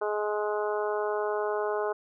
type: harmonic tone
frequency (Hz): 210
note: G#3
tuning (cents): +19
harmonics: 2 / 3 / 4 / 5 / 6 / 7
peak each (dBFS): -29 / -33 / -35 / -37 / -39 / -40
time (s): 0.01-1.93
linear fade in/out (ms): 10
effects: none